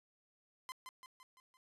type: tone with echo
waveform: sawtooth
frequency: 1030 Hz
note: C6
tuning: 28 cents flat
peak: -39 dBFS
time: 0.69-0.72 s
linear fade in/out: 0 ms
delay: 170 ms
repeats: 5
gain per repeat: -5 dB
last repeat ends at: 1.57 s
effects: resampled to 32000 Hz